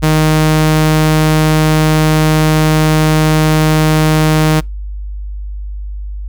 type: tone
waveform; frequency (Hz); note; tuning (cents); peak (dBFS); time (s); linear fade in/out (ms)
sawtooth; 155.56; D#3; 0; -4; 0.02-4.61; 20
effects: noise-tail reverb RT60 0.2 s tail -26 dB re dry + added 50 Hz sine -20 dBFS peak until 6.28 s